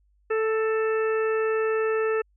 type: harmonic tone with a mistuned harmonic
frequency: 440 Hz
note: A4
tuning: in tune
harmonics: 1 / 2 / 3 / 4 / 5 / 6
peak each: -22 / -40 / -32 / -34 / -46 / -38 dBFS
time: 0.3-2.22 s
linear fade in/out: 10 ms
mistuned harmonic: 4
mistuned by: +16 cents
effects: added 50 Hz sine -61 dBFS peak until 2.36 s